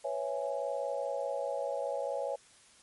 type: chord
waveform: sine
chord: C# minor seventh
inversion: third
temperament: equal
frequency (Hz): 493.9 / 554.4 / 659.3 / 830.6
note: B4 / C#5 / E5 / G#5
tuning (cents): 0 / 0 / 0 / 0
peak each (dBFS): -39 / -34 / -39 / -40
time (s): 0.04-2.36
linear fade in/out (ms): 10
effects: white hiss -60 dBFS RMS until 2.82 s + MP3 48 kbps